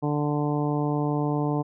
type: harmonic tone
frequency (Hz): 147.5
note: D3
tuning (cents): +8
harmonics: 1 / 2 / 3 / 4 / 5 / 6 / 7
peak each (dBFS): -26 / -27 / -31 / -36 / -34 / -35 / -38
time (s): 0.02-1.63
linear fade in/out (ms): 20
effects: none